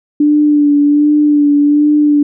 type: tone with vibrato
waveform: sine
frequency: 293.7 Hz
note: D4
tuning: in tune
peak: -6 dBFS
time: 0.2-2.23 s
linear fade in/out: 5 ms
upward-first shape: sine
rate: 1.3 Hz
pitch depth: 27 cents each way
effects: none